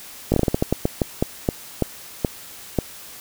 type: slowing click train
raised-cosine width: 2 ms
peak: -4 dBFS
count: 16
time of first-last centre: 0.32-2.787 s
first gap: 19 ms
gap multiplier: 1.27
effects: white hiss -40 dBFS RMS until 3.2 s